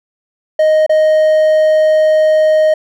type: tone with dropouts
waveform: triangle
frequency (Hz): 622.3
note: D#5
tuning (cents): 0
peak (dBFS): -5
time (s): 0.59-2.74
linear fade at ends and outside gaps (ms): 5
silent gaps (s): 0.864-0.894
effects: none